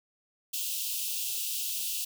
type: high-pass noise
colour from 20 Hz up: white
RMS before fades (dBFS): -33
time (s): 0.53-2.05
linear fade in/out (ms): 10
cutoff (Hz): 2600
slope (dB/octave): 96
effects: none